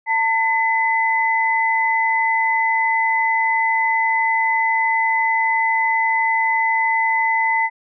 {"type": "tone pair together", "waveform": "sine", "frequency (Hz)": [898.5, 2017], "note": ["A5", "B6"], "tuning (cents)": [36, 36], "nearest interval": "octave + major second", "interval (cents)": 1400, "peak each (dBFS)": -18, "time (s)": [0.06, 7.7], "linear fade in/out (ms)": 50, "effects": []}